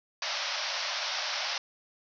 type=band-pass noise; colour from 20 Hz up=white; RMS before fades=-33 dBFS; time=0.22-1.58 s; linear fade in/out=2 ms; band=550 to 5800 Hz; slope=96 dB/octave; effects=none